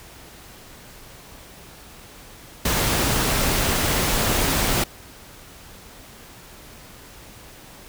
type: noise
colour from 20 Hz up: pink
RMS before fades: -21 dBFS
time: 2.65-4.84 s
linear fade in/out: 5 ms
effects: pink hiss -44 dBFS RMS until 7.88 s